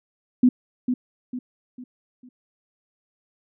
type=tone with echo; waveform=sine; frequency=250 Hz; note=B3; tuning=21 cents sharp; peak=-11 dBFS; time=0.43-0.49 s; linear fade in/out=5 ms; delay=450 ms; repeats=4; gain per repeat=-8 dB; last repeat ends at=2.29 s; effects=none